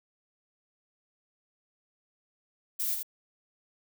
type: noise with echo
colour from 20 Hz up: violet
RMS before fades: -31 dBFS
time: 2.79-2.95 s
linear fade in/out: 10 ms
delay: 81 ms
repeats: 1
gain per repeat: -4 dB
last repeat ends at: 3.031 s
effects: none